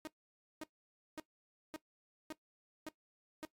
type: tone bursts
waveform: sawtooth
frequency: 311.1 Hz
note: D#4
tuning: in tune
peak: -38 dBFS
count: 7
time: 0.05-3.451 s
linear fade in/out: 0 ms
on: 23 ms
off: 540 ms
effects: noise-tail reverb RT60 0.1 s tail -17 dB re dry + AAC 48 kbps